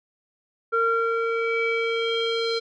square tone with low-pass filter sweep, 458.2 Hz, A#4, 30 cents flat, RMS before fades -24 dBFS, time 0.72-2.6 s, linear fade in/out 20 ms, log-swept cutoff 1300 to 4200 Hz, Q 4.8, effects none

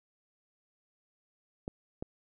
clicks, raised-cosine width 2 ms, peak -23 dBFS, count 2, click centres 1.679 / 2.025 s, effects none

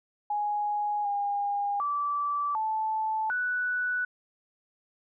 sine tone with pitch steps, 831 / 811 / 1160 / 874 / 1482 Hz, G#5 / G#5 / D6 / A5 / F#6, +1 / -41 / -22 / -12 / +2 cents, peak -26 dBFS, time 0.3-4.05 s, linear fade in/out 5 ms, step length 750 ms, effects none

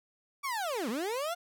30% pulse linear two-way sweep, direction down then up, 1163 to 201 to 717 Hz, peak -29 dBFS, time 0.43-1.35 s, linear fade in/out 20 ms, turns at 0.89 s, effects none

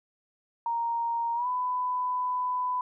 sine tone with pitch glide, 932 to 998.9 Hz, A#5 to B5, -1 to +19 cents, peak -26 dBFS, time 0.66-2.81 s, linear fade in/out 2 ms, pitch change +120 cents, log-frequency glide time 1.35-1.47 s, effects none

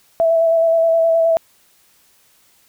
sine tone with vibrato, 659 Hz, E5, 1 cent flat, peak -11 dBFS, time 0.2-1.37 s, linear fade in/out 0 ms, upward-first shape square, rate 9.5 Hz, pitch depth 15 cents each way, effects white hiss -55 dBFS RMS until 2.68 s

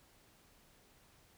silence, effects pink hiss -66 dBFS RMS until 1.37 s

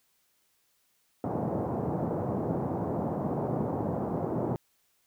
pink band-pass noise, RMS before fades -31 dBFS, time 1.24-4.56 s, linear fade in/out 0 ms, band 110 to 820 Hz, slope 24 dB/octave, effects white hiss -71 dBFS RMS until 5.06 s

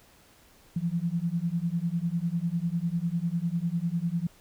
sine beating tone pair, 165.4 / 175.4 Hz, E3 / F3, +6 / +8 cents, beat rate 10 Hz, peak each -29 dBFS, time 0.76-4.27 s, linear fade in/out 5 ms, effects pink hiss -58 dBFS RMS until 4.4 s

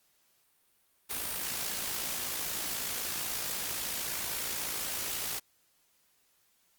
white noise with amplitude modulation, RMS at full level -33 dBFS, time 1.09-5.4 s, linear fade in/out 20 ms, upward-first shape sine, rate 56.2 Hz, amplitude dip 45%, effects white hiss -70 dBFS RMS until 6.78 s + Opus 48 kbps

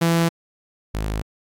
sawtooth tone pair in turn, 167.3 / 52.86 Hz, E3 / G#1, +26 / +31 cents, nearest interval octave + minor sixth, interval 1995 cents, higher first, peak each -12 / -19 dBFS, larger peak first, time 0.01-0.29 / 0.94-1.22 s, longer neither, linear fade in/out 10 ms, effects AAC 64 kbps

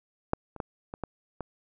clicks, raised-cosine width 1 ms, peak -10 / -28 / -17 / -23 / -18 / -20 dBFS, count 6, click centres 0.334 / 0.563 / 0.602 / 0.939 / 1.037 / 1.407 s, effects none

